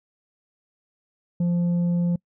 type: tone with tanh clipping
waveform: sine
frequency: 173.9 Hz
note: F3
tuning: 7 cents flat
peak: -20 dBFS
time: 1.4-2.16 s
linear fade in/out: 5 ms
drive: 4 dB
effects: noise-tail reverb RT60 0.1 s tail -26 dB re dry

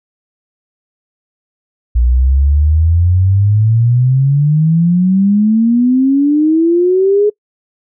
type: exponential sweep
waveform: sine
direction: up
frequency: 58.27 to 422.6 Hz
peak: -7 dBFS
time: 1.95-7.3 s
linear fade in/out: 10 ms
effects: noise-tail reverb RT60 0.1 s tail -25 dB re dry

